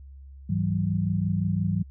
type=tone cluster; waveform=sine; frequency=102.6 / 163 / 188.7 Hz; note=G#2 / E3 / F#3; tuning=-21 / -19 / +34 cents; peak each=-27 dBFS; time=0.49-1.83 s; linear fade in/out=10 ms; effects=added 68 Hz sine -42 dBFS peak until 1.9 s